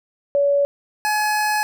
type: tone pair in turn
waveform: sine / 25% pulse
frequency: 567 / 847.3 Hz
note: C#5 / G#5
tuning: +39 / +34 cents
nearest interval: perfect fifth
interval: 695 cents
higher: second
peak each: -14 dBFS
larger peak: neither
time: 0.35-0.65 / 1.05-1.63 s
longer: second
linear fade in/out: 0 ms
effects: none